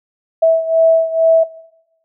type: beating tone pair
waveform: sine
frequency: 652 / 654.2 Hz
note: E5 / E5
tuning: -19 / -13 cents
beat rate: 2.2 Hz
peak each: -11 / -14 dBFS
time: 0.42-1.44 s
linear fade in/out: 10 ms
effects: noise-tail reverb RT60 0.9 s tail -19 dB re dry